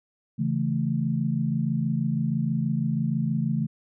sine chord, A major, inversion first, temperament equal, 138.59 / 164.81 / 220 Hz, C#3 / E3 / A3, 0 / 0 / 0 cents, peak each -27 dBFS, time 0.38-3.67 s, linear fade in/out 20 ms, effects none

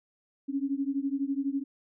sine beating tone pair, 271.1 / 283.1 Hz, C#4 / C#4, -38 / +37 cents, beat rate 12 Hz, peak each -30 / -31 dBFS, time 0.48-1.64 s, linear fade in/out 20 ms, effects none

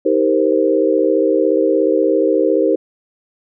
sine chord, C minor seventh, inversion first, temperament equal with one note detuned, 315.7 / 392 / 466.2 / 523.3 Hz, Eb4 / G4 / Bb4 / C5, +25 / 0 / 0 / 0 cents, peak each -17 dBFS, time 0.05-2.76 s, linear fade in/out 10 ms, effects none

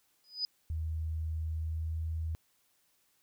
sine tone with exponential growth, 4978 Hz, D#8, in tune, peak -27 dBFS, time 0.24-0.45 s, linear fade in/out 1 ms, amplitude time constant 45 ms
sine tone with pitch glide, 79.6 to 80.39 Hz, D#2 to E2, +40 to -43 cents, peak -32 dBFS, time 0.7-2.35 s, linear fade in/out 0 ms, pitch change +17 cents, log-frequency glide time 1.59-1.98 s
effects white hiss -72 dBFS RMS until 3.22 s

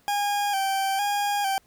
40% pulse tone with vibrato, 797 Hz, G5, 28 cents sharp, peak -22 dBFS, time 0.08-1.58 s, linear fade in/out 0 ms, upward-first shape square, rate 1.1 Hz, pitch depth 42 cents each way, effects pink hiss -62 dBFS RMS until 1.66 s

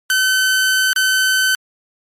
sawtooth tone with dropouts, 1526 Hz, G6, 47 cents flat, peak -9 dBFS, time 0.1-1.55 s, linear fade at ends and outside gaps 1 ms, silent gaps 0.931-0.961 s, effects MP3 64 kbps

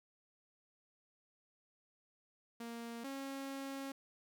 sawtooth tone pair in turn, 233.1 / 272.7 Hz, A#3 / C#4, 0 / -28 cents, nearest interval minor third, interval 272 cents, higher second, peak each -40 / -38 dBFS, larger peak second, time 2.6-3.04 / 3.04-3.92 s, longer second, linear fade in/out 5 ms, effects none

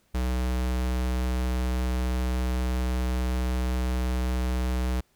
square tone, 62.6 Hz, B1, 24 cents sharp, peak -25 dBFS, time 0.14-5.01 s, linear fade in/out 10 ms, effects pink hiss -67 dBFS RMS until 5.15 s

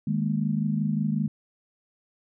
sine chord, D# suspended fourth, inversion none, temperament equal, 155.56 / 207.7 / 233.1 Hz, D#3 / G#3 / A#3, 0 / 0 / 0 cents, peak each -27 / -26 / -30 dBFS, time 0.07-1.28 s, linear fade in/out 5 ms, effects none

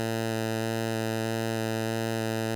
10% pulse tone with vibrato, 112.5 Hz, A2, 39 cents sharp, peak -19 dBFS, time 0-2.55 s, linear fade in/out 0 ms, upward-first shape square, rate 1.6 Hz, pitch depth 8 cents each way, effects none

